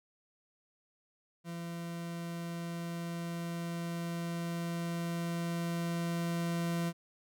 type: tone with level ramp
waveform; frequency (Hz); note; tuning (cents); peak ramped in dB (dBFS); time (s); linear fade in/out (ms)
40% pulse; 169.8; F3; -48; -38 to -30; 1.44-6.93; 50
effects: none